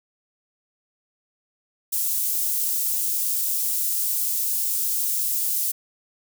white high-pass noise, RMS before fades -24 dBFS, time 1.92-5.72 s, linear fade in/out 10 ms, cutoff 8600 Hz, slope 12 dB/octave, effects none

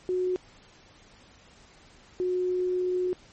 sine tone pair in turn, 366 / 363.9 Hz, F#4 / F#4, -19 / -29 cents, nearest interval unison, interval 10 cents, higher first, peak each -24 dBFS, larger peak neither, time 0.09-0.36 / 2.2-3.13 s, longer second, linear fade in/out 0 ms, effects pink hiss -55 dBFS RMS until 3.32 s + MP3 32 kbps

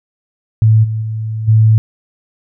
sine tone with level steps, 110 Hz, A2, in tune, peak -5 / -15 / -17 / -5 dBFS, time 0.62-1.78 s, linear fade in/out 0 ms, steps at 0.83 / 1.01 / 1.47 s, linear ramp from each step 20 ms, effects none

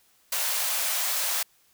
white high-pass noise, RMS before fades -27 dBFS, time 0.32-1.43 s, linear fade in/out 5 ms, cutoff 530 Hz, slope 48 dB/octave, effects white hiss -63 dBFS RMS until 1.73 s

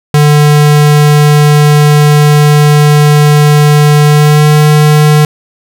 square tone with pitch glide, 148.4 to 150.47 Hz, D3 to D3, +18 to +42 cents, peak -3 dBFS, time 0.14-5.25 s, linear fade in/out 2 ms, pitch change +24 cents, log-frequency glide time 4.05-4.54 s, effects none

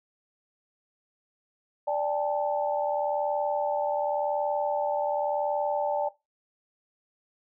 sine chord, D suspended fourth, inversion none, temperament equal with one note detuned, 587.3 / 799.1 / 880 Hz, D5 / G5 / A5, 0 / +33 / 0 cents, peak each -27 / -31 / -31 dBFS, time 1.87-6.09 s, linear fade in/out 10 ms, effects noise-tail reverb RT60 0.2 s tail -17 dB re dry

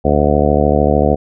harmonic tone, 73.4 Hz, D2, in tune, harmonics 1 / 2 / 3 / 4 / 5 / 6 / 7 / 8 / 9 / 10, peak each -17 / -19 / -18 / -20 / -22 / -18 / -17 / -22 / -19 / -20 dBFS, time 0.04-1.16 s, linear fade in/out 20 ms, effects none

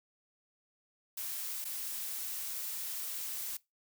blue noise with dropouts, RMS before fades -39 dBFS, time 1.17-3.57 s, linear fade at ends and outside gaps 5 ms, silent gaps 1.644-1.651 s, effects noise-tail reverb RT60 0.2 s tail -21 dB re dry

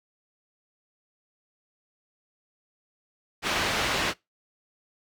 white low-pass noise, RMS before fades -27 dBFS, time 3.42-4.14 s, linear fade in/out 50 ms, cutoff 3100 Hz, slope 12 dB/octave, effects noise-tail reverb RT60 0.2 s tail -23 dB re dry

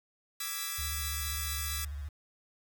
5% pulse chord, E dominant seventh, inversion third, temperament equal, 1174.7 / 1318.5 / 1661.2 / 1975.5 Hz, D6 / E6 / G#6 / B6, 0 / 0 / 0 / 0 cents, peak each -29 dBFS, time 0.4-1.85 s, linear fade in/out 5 ms
sine tone with vibrato, 72.3 Hz, D2, 27 cents flat, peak -36 dBFS, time 0.78-2.09 s, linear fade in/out 10 ms, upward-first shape square, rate 15 Hz, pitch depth 90 cents each way
effects 9-bit

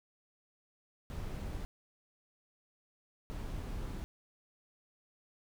brown noise bursts at uneven times, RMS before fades -40 dBFS, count 2, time 1.1-1.65 / 3.3-4.04 s, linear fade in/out 0 ms, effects none

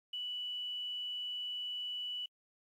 sine tone with quantisation, 2960 Hz, F#7, in tune, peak -37 dBFS, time 0.13-2.26 s, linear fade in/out 5 ms, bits 11, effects AAC 48 kbps

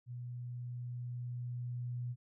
sine tone with level ramp, 122.3 Hz, B2, 16 cents flat, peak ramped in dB -41 to -36 dBFS, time 0.06-2.16 s, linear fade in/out 50 ms, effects none

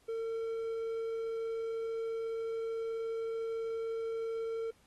triangle tone, 453.1 Hz, A#4, 49 cents flat, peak -32 dBFS, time 0.08-4.71 s, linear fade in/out 10 ms, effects pink hiss -68 dBFS RMS until 4.86 s + AAC 32 kbps

